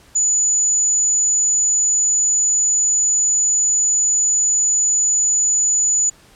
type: tone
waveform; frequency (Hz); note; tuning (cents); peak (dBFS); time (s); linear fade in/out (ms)
sine; 6940; A8; -25; -13; 0.15-6.1; 10
effects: pink hiss -49 dBFS RMS until 6.35 s + low-pass 11000 Hz 12 dB/octave